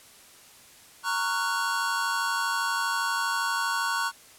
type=chord; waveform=square; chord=Gb major seventh; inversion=first; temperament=just; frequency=925 / 1110 / 1387.5 / 1480 Hz; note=Bb5 / Db6 / F6 / Gb6; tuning=-14 / +2 / -12 / 0 cents; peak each=-32 / -31 / -36 / -30 dBFS; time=1.03-4.12 s; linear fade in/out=50 ms; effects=white hiss -52 dBFS RMS until 4.38 s + low-pass 12000 Hz 12 dB/octave